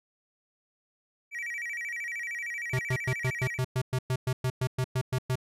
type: tone with vibrato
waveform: triangle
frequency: 2095 Hz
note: C7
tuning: 2 cents sharp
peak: -31 dBFS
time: 1.31-3.6 s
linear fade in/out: 50 ms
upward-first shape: square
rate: 13 Hz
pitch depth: 170 cents each way
type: tone bursts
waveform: square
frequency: 128.4 Hz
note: C3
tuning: 32 cents flat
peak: -26 dBFS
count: 16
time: 2.73-5.356 s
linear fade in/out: 5 ms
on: 61 ms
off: 110 ms
effects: resampled to 32000 Hz